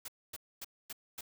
white noise bursts, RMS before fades -43 dBFS, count 5, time 0.05-1.21 s, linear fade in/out 5 ms, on 32 ms, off 250 ms, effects none

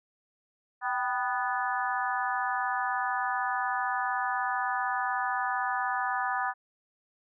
harmonic tone with a mistuned harmonic, 246.9 Hz, B3, in tune, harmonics 3 / 4 / 5 / 6 / 7, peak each -32 / -33 / -34 / -35 / -35 dBFS, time 0.81-6.54 s, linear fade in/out 50 ms, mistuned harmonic 3, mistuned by +68 cents, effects none

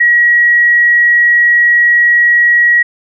sine tone, 1910 Hz, A#6, 42 cents sharp, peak -5 dBFS, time 0-2.83 s, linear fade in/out 10 ms, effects none

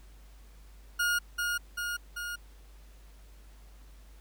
40% pulse tone with echo, 1430 Hz, F6, 41 cents sharp, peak -25 dBFS, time 0.99-1.19 s, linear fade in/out 10 ms, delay 390 ms, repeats 3, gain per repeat -3 dB, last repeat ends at 2.36 s, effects added 50 Hz sine -50 dBFS peak until 4.2 s + pink hiss -62 dBFS RMS until 4.2 s

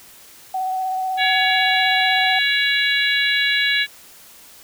sine tone with vibrato, 752 Hz, F#5, 28 cents sharp, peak -20 dBFS, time 0.54-2.39 s, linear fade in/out 5 ms, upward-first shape sine, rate 16 Hz, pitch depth 18 cents each way
harmonic tone, 562 Hz, C#5, 24 cents sharp, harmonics 3 / 4 / 5 / 6 / 7, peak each -20 / -21 / -25 / -25 / -23 dBFS, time 1.17-3.87 s, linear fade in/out 50 ms
effects white hiss -45 dBFS RMS until 4.63 s

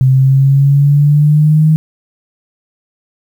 sine exponential sweep, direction up, 130.1 to 157.5 Hz, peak -5 dBFS, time 0.01-1.76 s, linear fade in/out 0 ms, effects 7-bit

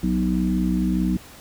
harmonic tone with a mistuned harmonic, 61.74 Hz, B1, in tune, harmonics 1 / 3 / 4 / 5, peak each -27 / -21 / -26 / -26 dBFS, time 0.03-1.17 s, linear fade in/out 5 ms, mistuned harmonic 5, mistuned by +17 cents, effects pink hiss -44 dBFS RMS until 1.4 s

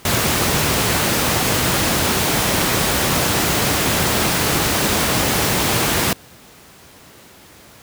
pink noise, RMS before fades -17 dBFS, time 0.05-6.13 s, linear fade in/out 2 ms, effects pink hiss -44 dBFS RMS until 7.82 s + high-pass 80 Hz 12 dB/octave

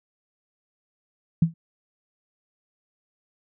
sine tone with exponential decay, 164.81 Hz, E3, in tune, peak -11 dBFS, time 1.42-1.54 s, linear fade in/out 5 ms, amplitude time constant 25 ms, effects none

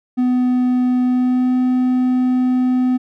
triangle tone with pitch glide, 250.3 to 253.1 Hz, B3 to B3, +23 to +43 cents, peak -11 dBFS, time 0.17-2.98 s, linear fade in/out 20 ms, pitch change +20 cents, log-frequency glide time 1.04-1.55 s, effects none

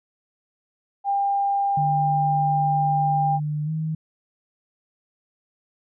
sine tone, 798 Hz, G5, 31 cents sharp, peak -19 dBFS, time 1.04-3.4 s, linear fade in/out 50 ms
sine tone with pitch glide, 150 to 157.73 Hz, D3 to D#3, +37 to +24 cents, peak -23 dBFS, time 1.77-3.95 s, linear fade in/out 5 ms, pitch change +87 cents, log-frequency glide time 3.65-3.7 s
effects none

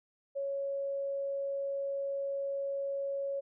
sine tone, 554.4 Hz, C#5, in tune, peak -32 dBFS, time 0.35-3.41 s, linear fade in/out 20 ms, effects none

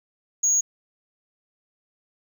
sine tone, 6650 Hz, G#8, 1 cent sharp, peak -15 dBFS, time 0.43-0.61 s, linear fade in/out 10 ms, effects tanh soft clip ceiling -16 dBFS + 9-bit

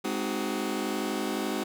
sawtooth chord, Ab dominant seventh, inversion none, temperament just, 207.7 / 259.6 / 311.5 / 373.8 Hz, Ab3 / C4 / Eb4 / Gb4, 0 / -13 / +2 / +18 cents, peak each -30 dBFS, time 0.04-1.64 s, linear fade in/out 10 ms, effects none

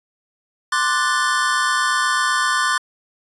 square chord, D dominant seventh, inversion third, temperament equal, 1046.5 / 1174.7 / 1480 / 1760 Hz, C6 / D6 / F#6 / A6, 0 / 0 / 0 / 0 cents, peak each -23 dBFS, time 0.72-2.78 s, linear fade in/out 5 ms, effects resampled to 24000 Hz

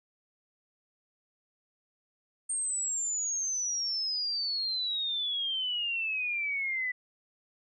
sine exponential sweep, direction down, 8690 to 1975.5 Hz, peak -29 dBFS, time 2.49-6.92 s, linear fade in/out 10 ms, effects none

